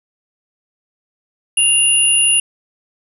sine tone pair together, 2799 / 9968 Hz, F7 / D#9, +3 / +2 cents, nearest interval octave + minor seventh, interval 2199 cents, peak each -13 dBFS, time 1.57-2.4 s, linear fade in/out 5 ms, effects none

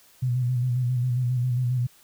sine tone with vibrato, 124.5 Hz, B2, 14 cents sharp, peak -21 dBFS, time 0.22-1.87 s, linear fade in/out 10 ms, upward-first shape square, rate 7.4 Hz, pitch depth 42 cents each way, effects white hiss -56 dBFS RMS until 2.03 s

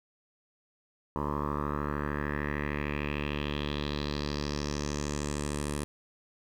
10% pulse tone with low-pass filter sweep, 73.2 Hz, D2, 5 cents flat, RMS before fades -33 dBFS, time 1.16-5.84 s, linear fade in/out 0 ms, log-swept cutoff 980 to 10000 Hz, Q 3.8, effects 10-bit

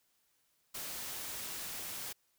white noise, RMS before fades -42 dBFS, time 0.74-2.13 s, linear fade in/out 10 ms, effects white hiss -75 dBFS RMS until 2.38 s

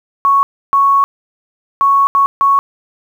sine tone bursts at uneven times, 1108.7 Hz, C#6, in tune, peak -7 dBFS, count 5, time 0.25-0.43 / 0.73-1.04 / 1.81-2.07 / 2.15-2.26 / 2.41-2.59 s, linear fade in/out 0 ms, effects 7-bit

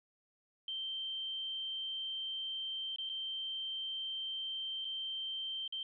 sine tone with dropouts, 3131 Hz, G7, 3 cents flat, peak -37 dBFS, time 0.68-5.83 s, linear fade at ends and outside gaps 2 ms, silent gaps 2.961-2.984 / 3.092-3.097 / 4.847-4.851 / 5.678-5.724 s, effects none

